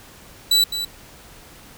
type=tone with echo; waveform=40% pulse; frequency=3951 Hz; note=B7; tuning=in tune; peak=-12 dBFS; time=0.51-0.64 s; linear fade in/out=5 ms; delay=210 ms; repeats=1; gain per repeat=-10 dB; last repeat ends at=0.85 s; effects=pink hiss -45 dBFS RMS until 1.77 s